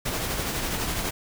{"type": "noise with tremolo", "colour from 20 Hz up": "pink", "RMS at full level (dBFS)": -27, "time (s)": [0.05, 1.11], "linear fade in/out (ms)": 10, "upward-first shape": "sine", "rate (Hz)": 12, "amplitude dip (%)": 35, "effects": []}